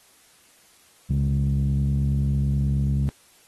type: tone with low-pass filter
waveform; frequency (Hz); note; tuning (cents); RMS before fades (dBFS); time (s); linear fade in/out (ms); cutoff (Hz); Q
sawtooth; 69.3; C#2; 0; -22; 1.1-3.09; 0; 170; 8.9
effects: white hiss -56 dBFS RMS until 3.47 s + AAC 32 kbps